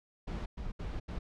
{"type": "noise bursts at uneven times", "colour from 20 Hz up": "brown", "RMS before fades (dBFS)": -38, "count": 4, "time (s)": [[0.27, 0.46], [0.57, 0.72], [0.79, 1], [1.08, 1.19]], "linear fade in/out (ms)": 10, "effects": ["low-pass 5000 Hz 12 dB/octave"]}